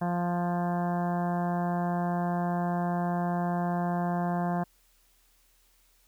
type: harmonic tone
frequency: 175 Hz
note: F3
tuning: 4 cents sharp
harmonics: 1 / 2 / 3 / 4 / 5 / 6 / 7 / 8 / 9 / 10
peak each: -28 / -38 / -41 / -32 / -39 / -40 / -48 / -50 / -45 / -51 dBFS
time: 0.01-4.64 s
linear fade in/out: 10 ms
effects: added 40 Hz sine -66 dBFS peak until 6.07 s + white hiss -66 dBFS RMS until 6.07 s